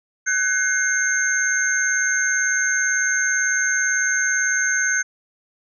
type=tone cluster; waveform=sine; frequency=1510 / 1648 / 2130 / 6350 Hz; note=F#6 / G#6 / C7 / G8; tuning=+35 / -14 / +30 / +21 cents; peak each=-20 / -27 / -29 / -22 dBFS; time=0.26-5.03 s; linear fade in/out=20 ms; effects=none